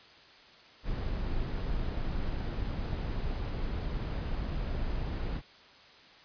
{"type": "noise", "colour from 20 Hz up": "brown", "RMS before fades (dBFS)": -33, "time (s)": [0.83, 5.42], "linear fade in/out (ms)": 50, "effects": ["white hiss -55 dBFS RMS until 6.24 s", "resampled to 11025 Hz"]}